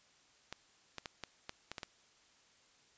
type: clicks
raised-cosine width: 0.2 ms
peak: -24 dBFS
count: 8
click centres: 0.526 / 0.983 / 1.058 / 1.237 / 1.494 / 1.716 / 1.782 / 1.832 s
effects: white hiss -67 dBFS RMS until 2.97 s + resampled to 16000 Hz